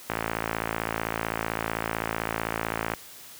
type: click train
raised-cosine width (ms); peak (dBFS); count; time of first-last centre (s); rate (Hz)
0.5; -11; 159; 0.1-2.937; 55.7
effects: white hiss -46 dBFS RMS until 3.39 s + high-pass 60 Hz 12 dB/octave